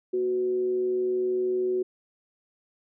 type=tone with frequency modulation; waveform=sine; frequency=370 Hz; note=F#4; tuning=in tune; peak=-23 dBFS; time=0.13-1.83 s; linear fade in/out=10 ms; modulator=133 Hz; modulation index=0.25; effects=none